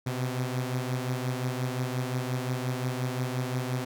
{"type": "beating tone pair", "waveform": "sawtooth", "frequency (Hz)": [125.4, 131.1], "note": ["B2", "C3"], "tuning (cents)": [27, 4], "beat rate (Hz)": 5.7, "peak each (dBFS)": [-26, -30], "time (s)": [0.06, 3.85], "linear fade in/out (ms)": 10, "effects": []}